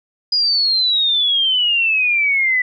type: exponential sweep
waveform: sine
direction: down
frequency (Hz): 4942 to 1975.5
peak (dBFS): -13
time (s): 0.32-2.62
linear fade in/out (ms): 5
effects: none